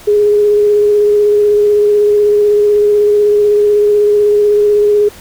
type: tone with vibrato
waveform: sine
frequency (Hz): 415.3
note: G#4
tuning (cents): 0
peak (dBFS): -6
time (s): 0.07-5.09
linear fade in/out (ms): 10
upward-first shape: square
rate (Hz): 16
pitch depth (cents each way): 12
effects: pink hiss -36 dBFS RMS until 5.2 s